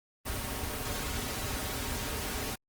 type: noise with comb filter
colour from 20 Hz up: pink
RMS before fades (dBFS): -35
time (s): 0.25-2.56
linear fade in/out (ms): 20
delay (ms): 5.9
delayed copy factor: -0.65
effects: Opus 24 kbps